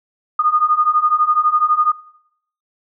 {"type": "beating tone pair", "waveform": "sine", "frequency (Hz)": [1220, 1232], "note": ["D#6", "D#6"], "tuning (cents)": [-34, -17], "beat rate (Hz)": 12, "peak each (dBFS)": [-17, -15], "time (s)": [0.39, 1.92], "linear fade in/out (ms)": 5, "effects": ["noise-tail reverb RT60 0.7 s tail -18 dB re dry"]}